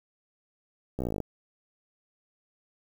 slowing click train, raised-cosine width 2 ms, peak -18 dBFS, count 13, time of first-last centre 0.99-1.203 s, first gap 15 ms, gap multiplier 1.03, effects 8-bit

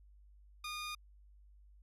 15% pulse tone, 1221 Hz, D#6, 33 cents flat, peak -34 dBFS, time 0.64-0.95 s, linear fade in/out 5 ms, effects added 50 Hz sine -58 dBFS peak until 1.82 s + low-pass 12000 Hz 12 dB/octave

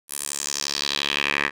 10% pulse tone with band-pass filter sweep, 71.5 Hz, D2, 46 cents flat, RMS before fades -26 dBFS, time 0.08-1.51 s, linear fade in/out 50 ms, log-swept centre 11000 to 1900 Hz, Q 2.7, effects none

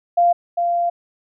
sine tone pair in turn, 695 / 692.3 Hz, F5 / F5, -9 / -15 cents, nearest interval unison, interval 6 cents, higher first, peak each -11 / -16 dBFS, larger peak first, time 0.17-0.33 / 0.57-0.9 s, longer second, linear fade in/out 10 ms, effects none

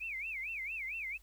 sine tone with vibrato, 2363 Hz, D7, 10 cents sharp, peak -37 dBFS, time 0-1.18 s, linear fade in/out 20 ms, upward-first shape sine, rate 4.4 Hz, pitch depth 240 cents each way, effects added 50 Hz sine -59 dBFS peak until 1.22 s + white hiss -68 dBFS RMS until 1.22 s

